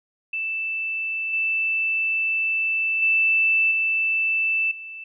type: tone with level steps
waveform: sine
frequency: 2647 Hz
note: E7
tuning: 7 cents sharp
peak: -24 / -20 / -16 / -19 / -34 dBFS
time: 0.33-5.04 s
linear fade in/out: 5 ms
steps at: 1.33 / 3.02 / 3.71 / 4.71 s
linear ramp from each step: 5 ms
effects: none